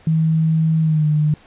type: tone with pitch glide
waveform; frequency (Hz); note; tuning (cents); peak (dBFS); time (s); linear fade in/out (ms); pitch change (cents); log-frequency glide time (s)
sine; 160 to 151.46; D#3 to D#3; +49 to -46; -13; 0.07-1.34; 2; -95; 0.81-1.07
effects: pink hiss -49 dBFS RMS until 1.46 s + resampled to 8000 Hz